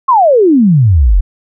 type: exponential sweep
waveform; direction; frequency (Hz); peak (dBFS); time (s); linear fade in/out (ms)
sine; down; 1108.7 to 40.02; -4; 0.08-1.21; 10
effects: none